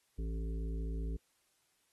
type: harmonic tone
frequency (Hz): 55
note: A1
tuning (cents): 0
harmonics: 1 / 3 / 5 / 7 / 8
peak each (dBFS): -35 / -45 / -49 / -52 / -53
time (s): 0.18-1.17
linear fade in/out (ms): 10
effects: white hiss -75 dBFS RMS until 1.92 s + AAC 32 kbps